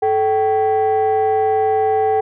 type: tone pair together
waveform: sine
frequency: 435.1 / 774 Hz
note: A4 / G5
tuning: -19 / -22 cents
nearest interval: minor seventh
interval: 997 cents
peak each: -14 dBFS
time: 0.02-2.21 s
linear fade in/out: 10 ms
effects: tanh soft clip ceiling -10 dBFS